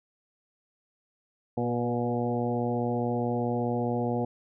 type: harmonic tone with a mistuned harmonic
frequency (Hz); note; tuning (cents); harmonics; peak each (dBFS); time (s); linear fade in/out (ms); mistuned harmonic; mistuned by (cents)
120; B2; -49; 1 / 2 / 3 / 4 / 5 / 6 / 7; -32 / -30 / -35 / -32 / -38 / -35 / -38; 1.57-4.25; 5; 4; +17
effects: none